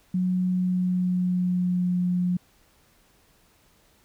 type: tone with pitch glide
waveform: sine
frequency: 182.8 to 179.04 Hz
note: F#3 to F3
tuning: -21 to +43 cents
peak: -21 dBFS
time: 0.14-2.37 s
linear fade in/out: 5 ms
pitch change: -36 cents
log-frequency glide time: 0.46-1.99 s
effects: pink hiss -61 dBFS RMS until 4.04 s